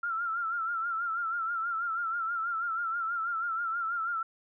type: tone with vibrato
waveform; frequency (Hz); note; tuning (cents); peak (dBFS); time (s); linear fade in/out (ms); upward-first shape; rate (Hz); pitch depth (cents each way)
sine; 1363; F6; -43; -29; 0.03-4.23; 5; sine; 6.2; 73
effects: none